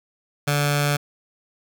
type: tone with notch filter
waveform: 15% pulse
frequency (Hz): 145.2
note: D3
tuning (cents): -19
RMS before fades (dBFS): -21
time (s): 0.47-0.97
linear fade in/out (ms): 10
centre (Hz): 340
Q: 0.64
effects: none